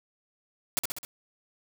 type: noise with echo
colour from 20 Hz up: white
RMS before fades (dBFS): -26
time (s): 0.77-0.79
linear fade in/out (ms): 0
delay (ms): 65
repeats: 4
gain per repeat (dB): -4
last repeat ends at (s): 1.05
effects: none